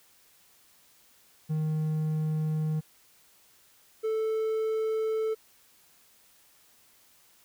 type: tone pair in turn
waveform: triangle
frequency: 155.5 / 439.8 Hz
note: D#3 / A4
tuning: -1 / -1 cents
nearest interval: octave + tritone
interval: 1800 cents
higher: second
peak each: -24 dBFS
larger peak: neither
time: 1.49-2.81 / 4.03-5.35 s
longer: neither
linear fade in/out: 20 ms
effects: white hiss -61 dBFS RMS until 7.44 s